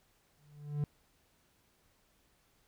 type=tone with exponential growth; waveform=triangle; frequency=146.83 Hz; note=D3; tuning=in tune; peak=-26 dBFS; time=0.38-0.84 s; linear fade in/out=2 ms; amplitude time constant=100 ms; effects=pink hiss -71 dBFS RMS until 2.67 s

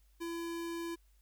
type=tone; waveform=square; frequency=336.9 Hz; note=E4; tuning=38 cents sharp; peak=-38 dBFS; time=0.2-0.96 s; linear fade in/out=20 ms; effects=added 50 Hz sine -63 dBFS peak until 1.21 s + white hiss -75 dBFS RMS until 1.21 s

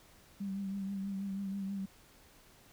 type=tone with vibrato; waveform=sine; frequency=196 Hz; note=G3; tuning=in tune; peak=-35 dBFS; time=0.4-1.86 s; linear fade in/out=10 ms; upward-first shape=triangle; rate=6.2 Hz; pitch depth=42 cents each way; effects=pink hiss -61 dBFS RMS until 2.72 s

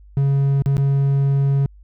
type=tone with dropouts; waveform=triangle; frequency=138.59 Hz; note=C#3; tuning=in tune; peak=-12 dBFS; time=0.17-1.66 s; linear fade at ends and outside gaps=0 ms; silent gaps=0.621-0.66 / 0.768-0.78 s; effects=added 50 Hz sine -42 dBFS peak until 1.83 s

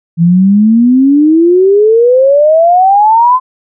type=exponential sweep; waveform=sine; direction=up; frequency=164 to 1040 Hz; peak=-3 dBFS; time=0.17-3.4 s; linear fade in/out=50 ms; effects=none

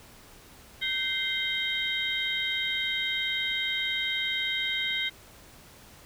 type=tone cluster; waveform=sine; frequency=1553 / 2090 / 3150 / 3761 Hz; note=G6 / C7 / G7 / A#7; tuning=-17 / -2 / +8 / +15 cents; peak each=-37 / -30 / -32 / -33 dBFS; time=0.81-5.1 s; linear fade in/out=20 ms; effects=pink hiss -52 dBFS RMS until 6.05 s

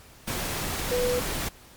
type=tone in noise; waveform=sine; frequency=493.9 Hz; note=B4; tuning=in tune; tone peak=-23 dBFS; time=0.91-1.2 s; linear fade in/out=10 ms; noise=pink; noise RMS=-30 dBFS; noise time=0.27-1.49 s; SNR=+4 dB; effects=pink hiss -51 dBFS RMS until 1.76 s + MP3 96 kbps

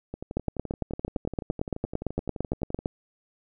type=two click trains; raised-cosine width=2 ms; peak=-13 / -21 dBFS; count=23 / 32; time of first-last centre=0.37-2.859 / 0.14-2.79 s; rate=8.84 / 11.7 Hz; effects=none

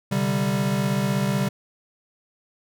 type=chord; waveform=square; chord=C suspended second; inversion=none; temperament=equal; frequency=130.81 / 146.83 / 196 Hz; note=C3 / D3 / G3; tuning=0 / 0 / 0 cents; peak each=-27 / -28 / -24 dBFS; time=0.11-1.49 s; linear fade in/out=10 ms; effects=none

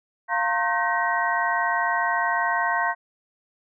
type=tone cluster; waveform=sine; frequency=698 / 919 / 1073 / 1541 / 1893 Hz; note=F5 / A#5 / C6 / G6 / A#6; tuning=-1 / -25 / +43 / -30 / +26 cents; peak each=-27 dBFS; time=0.28-2.95 s; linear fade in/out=50 ms; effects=none

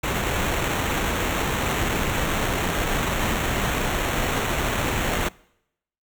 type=noise with sample-and-hold; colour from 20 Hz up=pink; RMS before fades=-24 dBFS; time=0.03-5.29 s; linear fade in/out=10 ms; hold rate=4900 Hz; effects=noise-tail reverb RT60 0.8 s tail -24 dB re dry

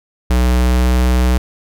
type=tone with pitch glide; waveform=square; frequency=61.74 to 62.31 Hz; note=B1 to B1; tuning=0 to +16 cents; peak=-11 dBFS; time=0.3-1.38 s; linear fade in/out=5 ms; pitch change=+16 cents; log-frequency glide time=0.43-0.98 s; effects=none

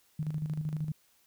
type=tone with tremolo; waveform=sine; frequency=153.7 Hz; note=D#3; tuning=21 cents flat; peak=-29 dBFS; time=0.19-0.92 s; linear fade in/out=5 ms; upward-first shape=square; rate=13 Hz; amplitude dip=55%; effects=white hiss -67 dBFS RMS until 1.26 s

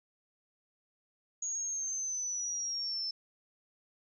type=linear sweep; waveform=sine; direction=down; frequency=6700 to 5274 Hz; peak=-33 dBFS; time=1.42-3.11 s; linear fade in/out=5 ms; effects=none

